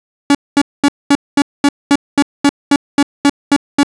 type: tone bursts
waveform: 45% pulse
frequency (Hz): 284.1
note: C#4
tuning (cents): +43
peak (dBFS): -6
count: 14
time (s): 0.3-3.832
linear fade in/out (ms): 2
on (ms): 48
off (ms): 220
effects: resampled to 22050 Hz + 7-bit